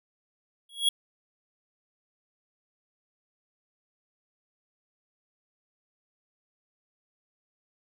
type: tone with exponential growth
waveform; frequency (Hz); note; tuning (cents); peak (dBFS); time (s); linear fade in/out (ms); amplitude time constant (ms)
square; 3322; G#7; 0; -18; 0.69-0.89; 5; 43
effects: none